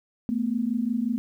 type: tone pair together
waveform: sine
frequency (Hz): 221.3 / 246.9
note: A3 / B3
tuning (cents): +10 / 0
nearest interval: major second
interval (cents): 190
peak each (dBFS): -26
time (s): 0.29-1.18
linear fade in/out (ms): 0
effects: 10-bit